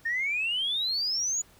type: exponential sweep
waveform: sine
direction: up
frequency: 1800 to 6960 Hz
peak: -25 dBFS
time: 0.05-1.42 s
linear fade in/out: 10 ms
effects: tanh soft clip ceiling -21 dBFS + pink hiss -58 dBFS RMS until 1.59 s